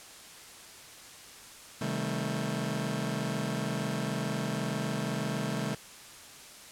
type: chord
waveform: sawtooth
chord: A half-diminished seventh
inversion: first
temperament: just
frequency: 132 / 158.4 / 198 / 220 Hz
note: C3 / Eb3 / G3 / A3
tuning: +16 / +31 / +18 / 0 cents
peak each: -32 dBFS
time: 1.81-5.75 s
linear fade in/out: 5 ms
effects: white hiss -49 dBFS RMS until 6.71 s + low-pass 10000 Hz 12 dB/octave